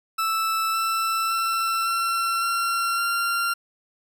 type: tone with pitch steps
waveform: 40% pulse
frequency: 1318.5 / 1330.7 / 1343.1 / 1355.6 / 1368.2 / 1380.9 Hz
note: E6 / E6 / E6 / E6 / F6 / F6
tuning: 0 / +16 / +32 / +48 / -36 / -20 cents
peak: -21 dBFS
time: 0.18-3.54 s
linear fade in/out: 10 ms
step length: 560 ms
effects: none